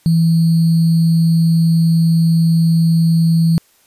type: tone with sample-and-hold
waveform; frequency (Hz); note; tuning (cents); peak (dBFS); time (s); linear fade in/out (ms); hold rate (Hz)
sine; 164.81; E3; 0; -9; 0.06-3.58; 0; 4410
effects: white hiss -54 dBFS RMS until 3.86 s + resampled to 32000 Hz